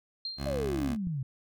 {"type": "tone with exponential decay", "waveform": "sine", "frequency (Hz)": 4186, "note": "C8", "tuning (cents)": 0, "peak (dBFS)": -31, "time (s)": [0.25, 0.69], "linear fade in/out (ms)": 2, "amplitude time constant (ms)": 95}
{"type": "tone", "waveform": "15% pulse", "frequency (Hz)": 69.4, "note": "C#2", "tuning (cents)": 3, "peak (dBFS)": -26, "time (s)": [0.37, 0.97], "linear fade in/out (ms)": 50}
{"type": "exponential sweep", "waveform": "sine", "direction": "down", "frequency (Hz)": [623, 125], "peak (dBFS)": -30, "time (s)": [0.46, 1.23], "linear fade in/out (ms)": 5}
{"type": "click", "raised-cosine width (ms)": 5, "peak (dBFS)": -28, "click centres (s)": 1.071}
{"effects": []}